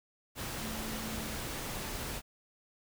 sine tone in noise, 220 Hz, A3, in tune, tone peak -42 dBFS, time 0.57-1.37 s, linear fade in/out 50 ms, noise pink, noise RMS -39 dBFS, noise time 0.35-2.22 s, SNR -6 dB, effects none

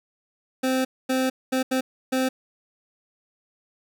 25% pulse tone bursts at uneven times, 260 Hz, C4, 11 cents flat, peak -17 dBFS, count 5, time 0.63-0.85 / 1.09-1.3 / 1.52-1.63 / 1.71-1.81 / 2.12-2.29 s, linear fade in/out 10 ms, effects none

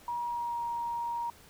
sine tone with pitch glide, 955 to 941.9 Hz, A#5 to A#5, +42 to +18 cents, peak -31 dBFS, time 0.08-1.3 s, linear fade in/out 2 ms, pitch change -24 cents, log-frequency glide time 0.22-0.64 s, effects pink hiss -56 dBFS RMS until 1.49 s

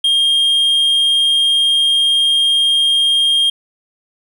triangle tone, 3221 Hz, G7, 46 cents sharp, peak -9 dBFS, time 0.04-3.5 s, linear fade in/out 5 ms, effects none

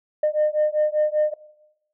sine beating tone pair, 605 / 610.1 Hz, D#5 / D#5, -49 / -34 cents, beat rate 5.1 Hz, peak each -20 dBFS, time 0.23-1.34 s, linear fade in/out 5 ms, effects noise-tail reverb RT60 0.9 s tail -20 dB re dry + tanh soft clip ceiling -13 dBFS

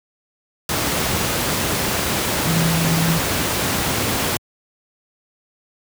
sine tone in noise, 164.81 Hz, E3, in tune, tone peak -17 dBFS, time 2.47-3.18 s, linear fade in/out 2 ms, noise pink, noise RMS -20 dBFS, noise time 0.69-4.37 s, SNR 0 dB, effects high-pass 80 Hz 12 dB/octave

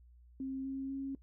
sine tone with pitch steps, 266.3 / 269.1 / 271.9 Hz, C4 / C4 / C#4, +31 / +49 / -33 cents, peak -36 dBFS, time 0.4-1.15 s, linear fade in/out 2 ms, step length 250 ms, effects noise-tail reverb RT60 0.1 s tail -19 dB re dry + added 60 Hz sine -57 dBFS peak until 1.22 s

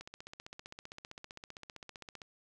click train, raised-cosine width 0.2 ms, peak -29 dBFS, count 35, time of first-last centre 0.01-2.218 s, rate 15.4 Hz, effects none

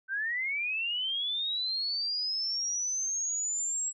sine linear sweep, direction up, 1518 to 7710 Hz, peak -29 dBFS, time 0.08-3.93 s, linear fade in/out 50 ms, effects none

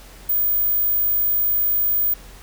sine tone, 15050 Hz, A#9, 15 cents sharp, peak -16 dBFS, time 0.29-2.14 s, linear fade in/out 5 ms, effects added 44 Hz sine -42 dBFS peak until 2.42 s + pink hiss -45 dBFS RMS until 2.42 s

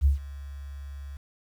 sine tone with ADSR envelope, 70 Hz, C#2, 18 cents sharp, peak -15 dBFS, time 0.01-1.17 s, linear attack 43 ms, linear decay 130 ms, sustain -21 dB, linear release 4 ms, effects 9-bit

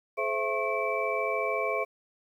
sine tone cluster, 427.4 / 521 / 667 / 1086 / 2312 Hz, G#4 / C5 / E5 / C#6 / D7, +50 / -7 / +20 / -36 / -28 cents, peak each -33 / -33 / -32 / -33 / -33 dBFS, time 0.17-1.85 s, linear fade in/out 20 ms, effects 10-bit

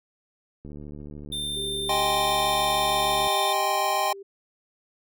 click train, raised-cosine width 3 ms, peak -28 dBFS, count 194, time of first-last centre 0.65-3.272 s, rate 73.6 Hz
square tone, 3590 Hz, A7, 34 cents sharp, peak -29 dBFS, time 1.32-3.53 s, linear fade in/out 5 ms
sine tone with tremolo, 394.2 Hz, G4, 10 cents sharp, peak -32 dBFS, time 1.56-4.23 s, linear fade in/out 10 ms, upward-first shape triangle, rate 0.68 Hz, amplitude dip 55%
square chord, Ab major seventh, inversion second, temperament equal, 622.3 / 784 / 830.6 / 1046.5 Hz, Eb5 / G5 / Ab5 / C6, 0 / 0 / 0 / 0 cents, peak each -30 / -27 / -31 / -28 dBFS, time 1.89-4.13 s, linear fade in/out 5 ms
effects none

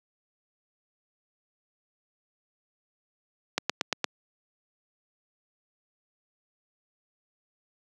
click train, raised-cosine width 0.2 ms, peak -7 dBFS, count 5, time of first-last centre 3.58-4.043 s, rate 8.64 Hz, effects high-pass 200 Hz 12 dB/octave

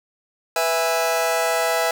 sawtooth chord, E major, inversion second, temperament just, 494.4 / 659.3 / 824.1 Hz, B4 / E5 / G#5, +2 / 0 / -14 cents, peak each -21 / -17 / -21 dBFS, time 0.56-1.91 s, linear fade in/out 2 ms, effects none

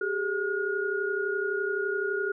sine tone cluster, 389 / 420.8 / 1436 Hz, G4 / G#4 / F6, -13 / +23 / +48 cents, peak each -30 / -32 / -30 dBFS, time 0.01-2.32 s, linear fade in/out 5 ms, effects none

